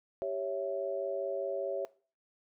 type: chord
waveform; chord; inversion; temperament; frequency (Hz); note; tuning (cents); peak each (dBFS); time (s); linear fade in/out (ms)
sine; C# diminished; second; equal; 392 / 554.4 / 659.3; G4 / C#5 / E5; 0 / 0 / 0; -38 / -34 / -37; 0.22-1.85; 0
effects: noise-tail reverb RT60 0.4 s tail -20 dB re dry